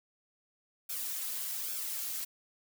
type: noise with flanger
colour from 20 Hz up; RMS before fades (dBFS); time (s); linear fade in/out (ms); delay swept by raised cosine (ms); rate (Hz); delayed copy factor
blue; -37; 0.89-2.25; 10; 1 to 3.6; 1.2; -0.75
effects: none